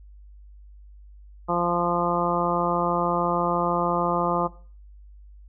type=harmonic tone; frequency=173.8 Hz; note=F3; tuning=8 cents flat; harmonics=1 / 2 / 3 / 4 / 5 / 6 / 7; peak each=-29 / -29 / -29 / -29 / -29 / -29 / -29 dBFS; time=1.48-4.48 s; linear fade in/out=20 ms; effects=noise-tail reverb RT60 0.4 s tail -17 dB re dry + added 50 Hz sine -44 dBFS peak until 5.48 s